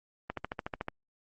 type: click train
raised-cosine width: 0.5 ms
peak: -19 dBFS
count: 9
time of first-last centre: 0.3-0.884 s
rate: 13.7 Hz
effects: Opus 24 kbps